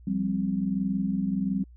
sine chord, F suspended second, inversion none, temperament equal, 174.61 / 196 / 261.6 Hz, F3 / G3 / C4, 0 / 0 / 0 cents, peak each -32 / -26 / -31 dBFS, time 0.07-1.64 s, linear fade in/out 5 ms, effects added 60 Hz sine -47 dBFS peak until 1.76 s

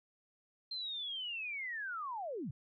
sine linear sweep, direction down, 4177 to 103.83 Hz, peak -38 dBFS, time 0.71-2.51 s, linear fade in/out 5 ms, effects none

